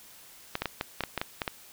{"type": "clicks", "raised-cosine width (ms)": 0.3, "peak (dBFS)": -13, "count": 10, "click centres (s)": [0.554, 0.62, 0.657, 0.811, 1.007, 1.037, 1.177, 1.215, 1.418, 1.478], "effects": ["white hiss -52 dBFS RMS until 1.72 s"]}